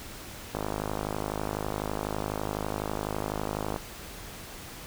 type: click train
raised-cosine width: 1 ms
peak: -16 dBFS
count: 168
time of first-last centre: 0.55-3.762 s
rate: 52 Hz
effects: pink hiss -43 dBFS RMS until 4.86 s